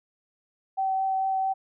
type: tone with vibrato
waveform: sine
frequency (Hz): 767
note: G5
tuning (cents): -38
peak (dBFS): -23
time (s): 0.77-1.54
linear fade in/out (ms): 20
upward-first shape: triangle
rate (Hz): 4.5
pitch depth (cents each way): 10
effects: none